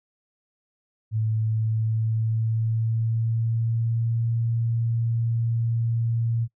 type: tone with pitch glide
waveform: sine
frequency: 110 to 115.54 Hz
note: A2 to A#2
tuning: 0 to -15 cents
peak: -21 dBFS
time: 1.11-6.48 s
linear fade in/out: 50 ms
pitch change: +85 cents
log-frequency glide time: 1.34-4.26 s
effects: noise-tail reverb RT60 0.1 s tail -24 dB re dry